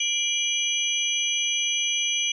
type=tone cluster; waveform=sine; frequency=2361 / 2915 / 3289 / 6080 Hz; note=D7 / F#7 / G#7 / F#8; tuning=+9 / -26 / -18 / +46 cents; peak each=-28 dBFS; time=0-2.32 s; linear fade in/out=5 ms; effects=none